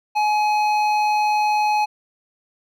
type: tone with hard clipping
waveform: sine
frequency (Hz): 844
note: G#5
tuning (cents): +28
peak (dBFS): -18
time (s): 0.15-1.86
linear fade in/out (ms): 20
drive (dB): 10
effects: none